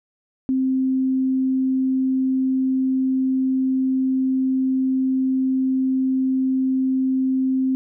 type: tone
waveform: sine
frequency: 262 Hz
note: C4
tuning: 2 cents sharp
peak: -17 dBFS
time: 0.49-7.75 s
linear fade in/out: 0 ms
effects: none